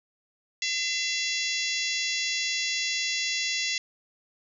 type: harmonic tone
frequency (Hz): 678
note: E5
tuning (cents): +49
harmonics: 3 / 4 / 5 / 6 / 7 / 8 / 9 / 10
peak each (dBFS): -32 / -33 / -34 / -35 / -35 / -36 / -37 / -37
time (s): 0.62-3.78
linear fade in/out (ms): 2
effects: none